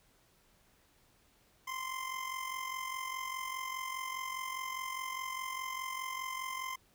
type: tone with amplitude modulation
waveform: 25% pulse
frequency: 1042 Hz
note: C6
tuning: 7 cents flat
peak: -31 dBFS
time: 1.67-6.76 s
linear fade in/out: 10 ms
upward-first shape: sine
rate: 44.9 Hz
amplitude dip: 60%
effects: pink hiss -68 dBFS RMS until 6.94 s